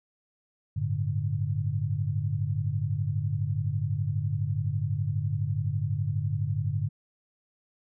sine chord, G suspended second, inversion none, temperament equal with one note detuned, 98 / 110 / 144.98 Hz, G2 / A2 / D3, 0 / 0 / -22 cents, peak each -30 dBFS, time 0.76-6.89 s, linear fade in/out 10 ms, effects none

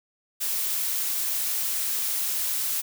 blue noise, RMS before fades -27 dBFS, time 0.4-2.82 s, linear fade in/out 20 ms, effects none

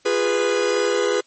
45% pulse chord, F diminished, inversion none, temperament equal with one note detuned, 349.2 / 411.7 / 493.9 Hz, F4 / Ab4 / Cb5, 0 / -15 / 0 cents, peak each -26 / -21 / -21 dBFS, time 0.05-1.21 s, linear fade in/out 10 ms, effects white hiss -58 dBFS RMS until 1.26 s + MP3 32 kbps

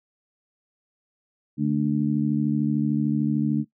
harmonic tone, 73.4 Hz, D2, in tune, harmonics 2 / 3 / 4, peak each -25 / -23 / -25 dBFS, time 1.57-3.65 s, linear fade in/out 50 ms, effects noise-tail reverb RT60 0.1 s tail -18 dB re dry

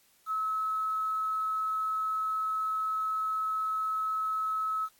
sine tone with quantisation, 1292 Hz, E6, 35 cents flat, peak -28 dBFS, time 0.26-4.89 s, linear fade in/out 50 ms, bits 9, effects white hiss -65 dBFS RMS until 4.99 s + AAC 64 kbps

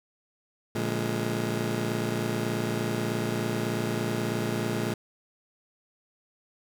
20% pulse chord, Bb dominant seventh, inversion none, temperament just, 116.54 / 145.68 / 174.81 / 209.8 Hz, Bb2 / D3 / F3 / Ab3, 0 / -14 / +2 / +18 cents, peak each -26 / -31 / -31 / -27 dBFS, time 0.75-4.94 s, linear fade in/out 5 ms, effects none

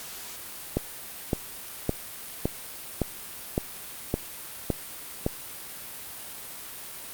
click train, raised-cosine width 2 ms, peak -10 dBFS, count 9, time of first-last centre 0.77-5.264 s, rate 1.78 Hz, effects white hiss -40 dBFS RMS until 7.13 s + Opus 48 kbps

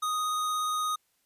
square tone with vibrato, 1244.5 Hz, D#6, in tune, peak -28 dBFS, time 0.02-0.96 s, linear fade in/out 10 ms, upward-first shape triangle, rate 17 Hz, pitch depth 8 cents each way, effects white hiss -72 dBFS RMS until 1.25 s + resampled to 32000 Hz

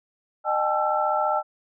sine tone cluster, 612 / 786 / 861 / 1337 Hz, D#5 / G5 / A5 / E6, -29 / +4 / -38 / +24 cents, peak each -26 dBFS, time 0.44-1.43 s, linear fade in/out 50 ms, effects none

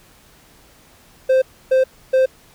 triangle tone bursts, 522 Hz, C5, 4 cents flat, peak -9 dBFS, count 3, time 1.29-2.26 s, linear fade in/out 10 ms, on 130 ms, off 290 ms, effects pink hiss -50 dBFS RMS until 2.54 s

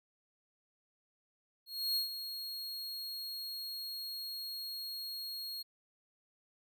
45% pulse tone with ADSR envelope, 4285 Hz, C8, 40 cents sharp, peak -29 dBFS, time 1.66-5.63 s, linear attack 300 ms, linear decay 120 ms, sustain -10 dB, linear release 15 ms, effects none

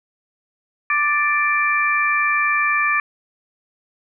harmonic tone, 588 Hz, D5, 2 cents sharp, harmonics 2 / 3 / 4, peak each -20 / -20 / -20 dBFS, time 0.9-3 s, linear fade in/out 2 ms, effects none

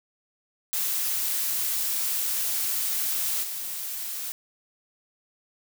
blue noise with level steps, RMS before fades -27 / -33 dBFS, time 0.73-4.32 s, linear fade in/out 0 ms, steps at 3.42 s, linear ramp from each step 20 ms, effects none

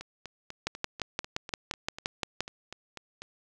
two click trains, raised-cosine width 0.2 ms, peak -12 / -23 dBFS, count 11 / 14, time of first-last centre 0.67-2.406 / 0.01-3.22 s, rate 5.76 / 4.05 Hz, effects none

